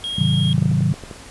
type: tone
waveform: triangle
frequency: 3258 Hz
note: G#7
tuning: 34 cents flat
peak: -22 dBFS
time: 0.04-0.53 s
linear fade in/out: 0 ms
type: chord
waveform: sine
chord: Ab dominant seventh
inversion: none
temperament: equal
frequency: 103.83 / 130.81 / 155.56 / 185 Hz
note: Ab2 / C3 / Eb3 / Gb3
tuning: 0 / 0 / 0 / 0 cents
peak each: -23 / -20 / -19 / -21 dBFS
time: 0.18-0.93 s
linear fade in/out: 5 ms
type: clicks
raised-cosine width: 2 ms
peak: -20 dBFS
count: 8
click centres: 0.58 / 0.625 / 0.657 / 0.715 / 0.807 / 0.94 / 1.037 / 1.112 s
effects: pink hiss -40 dBFS RMS until 1.3 s + resampled to 24000 Hz